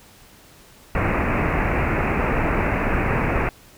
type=low-pass noise; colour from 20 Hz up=pink; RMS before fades=-21 dBFS; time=0.95-3.49 s; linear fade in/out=2 ms; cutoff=2600 Hz; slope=96 dB/octave; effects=pink hiss -49 dBFS RMS until 3.77 s